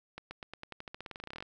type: accelerating click train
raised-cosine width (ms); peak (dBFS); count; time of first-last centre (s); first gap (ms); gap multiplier
0.3; -26; 22; 0.18-1.425; 130; 0.91
effects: none